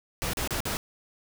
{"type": "noise with dropouts", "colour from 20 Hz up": "pink", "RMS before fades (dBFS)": -30, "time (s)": [0.22, 0.77], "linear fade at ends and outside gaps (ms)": 0, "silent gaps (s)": [[0.334, 0.371], [0.475, 0.507], [0.604, 0.654]], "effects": []}